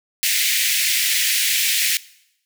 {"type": "high-pass noise", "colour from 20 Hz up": "pink", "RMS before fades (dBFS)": -19, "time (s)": [0.23, 1.97], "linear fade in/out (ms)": 0, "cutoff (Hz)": 1900, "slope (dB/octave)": 48, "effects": ["noise-tail reverb RT60 0.8 s tail -20 dB re dry"]}